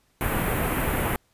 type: band-stop noise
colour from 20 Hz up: pink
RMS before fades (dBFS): -25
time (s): 0.21-1.16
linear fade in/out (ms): 0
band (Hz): 2500 to 11000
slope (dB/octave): 24
effects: pink hiss -66 dBFS RMS until 1.33 s + resampled to 32000 Hz